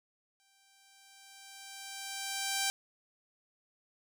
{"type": "tone with exponential growth", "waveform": "5% pulse", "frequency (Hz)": 784, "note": "G5", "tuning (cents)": 0, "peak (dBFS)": -17, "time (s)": [0.4, 2.7], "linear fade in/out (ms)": 0, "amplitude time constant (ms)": 500, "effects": []}